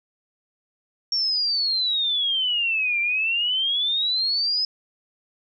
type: exponential two-way sweep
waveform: sine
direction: down then up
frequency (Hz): 5550 to 2349 to 5120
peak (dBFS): -20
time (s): 1.12-4.65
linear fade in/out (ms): 2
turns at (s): 3
effects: none